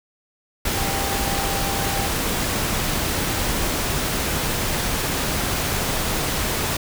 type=tone in noise; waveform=sine; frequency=790 Hz; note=G5; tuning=13 cents sharp; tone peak=-29 dBFS; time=0.77-2.07 s; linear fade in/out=5 ms; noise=pink; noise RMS=-23 dBFS; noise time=0.65-6.77 s; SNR=-9 dB; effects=none